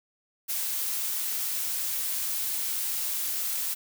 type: noise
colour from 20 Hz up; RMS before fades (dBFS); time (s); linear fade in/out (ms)
blue; -30; 0.48-3.75; 20
effects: none

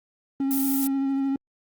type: tone with vibrato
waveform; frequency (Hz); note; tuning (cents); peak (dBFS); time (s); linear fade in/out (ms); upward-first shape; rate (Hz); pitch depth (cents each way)
triangle; 272.3; C#4; -31; -20; 0.4-1.36; 2; triangle; 13; 21
type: noise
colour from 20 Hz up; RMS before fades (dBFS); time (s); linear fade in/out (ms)
violet; -28; 0.51-0.87; 0
effects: Opus 24 kbps

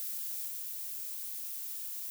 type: noise with level steps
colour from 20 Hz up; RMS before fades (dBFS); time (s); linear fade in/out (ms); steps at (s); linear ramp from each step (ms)
violet; -38 / -40; 0-2.1; 0; 0.47; 20
effects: none

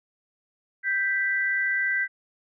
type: tone pair together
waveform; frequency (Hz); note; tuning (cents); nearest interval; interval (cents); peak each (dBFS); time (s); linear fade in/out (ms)
sine; 1569 / 1976.8; G6 / B6; +1 / +1; major third; 400; -25; 0.83-2.08; 50
effects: none

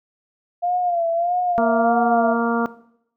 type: tone with vibrato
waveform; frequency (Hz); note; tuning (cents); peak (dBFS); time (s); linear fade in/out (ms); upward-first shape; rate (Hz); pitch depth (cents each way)
sine; 694; F5; -11; -18; 0.62-2.34; 20; sine; 1.6; 70
type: harmonic tone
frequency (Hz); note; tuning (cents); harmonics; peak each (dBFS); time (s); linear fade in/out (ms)
233.1; A#3; 0; 1 / 2 / 3 / 4 / 5 / 6; -21 / -24 / -26 / -27 / -28 / -29; 1.58-2.66; 0
effects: noise-tail reverb RT60 0.7 s tail -17 dB re dry

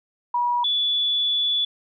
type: tone pair in turn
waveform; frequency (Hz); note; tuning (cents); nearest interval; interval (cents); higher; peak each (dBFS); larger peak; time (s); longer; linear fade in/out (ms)
sine; 966 / 3442; B5 / A7; -39 / -39; octave + minor seventh; 2200; second; -19; neither; 0.34-0.64 / 0.64-1.65; second; 5
effects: none

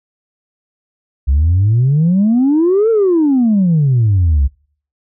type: exponential two-way sweep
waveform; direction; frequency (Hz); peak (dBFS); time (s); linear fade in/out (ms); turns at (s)
sine; up then down; 64.6 to 462.7 to 64.6; -7; 1.27-4.48; 20; 2.9
effects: noise-tail reverb RT60 0.5 s tail -26 dB re dry + tanh soft clip ceiling -6 dBFS

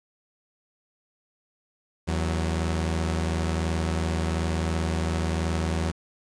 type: tone pair together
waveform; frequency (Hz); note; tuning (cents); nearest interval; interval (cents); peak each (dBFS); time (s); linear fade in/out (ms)
sawtooth; 81.09 / 185; E2 / F#3; -28 / 0; octave + major second; 1428; -21 / -27; 2.07-5.92; 20
effects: resampled to 22050 Hz + 9-bit

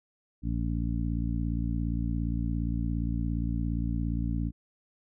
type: harmonic tone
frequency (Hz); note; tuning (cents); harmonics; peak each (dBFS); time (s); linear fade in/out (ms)
57.3; A#1; -29; 1 / 2 / 3 / 4 / 5; -30 / -33 / -35 / -36 / -37; 0.42-4.52; 50
effects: none

